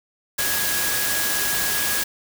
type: tone in noise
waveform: sine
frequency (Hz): 1660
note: G#6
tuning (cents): -1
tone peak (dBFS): -28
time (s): 0.38-2.04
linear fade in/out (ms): 10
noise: white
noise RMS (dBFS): -23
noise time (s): 0.38-2.04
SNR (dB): -8
effects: none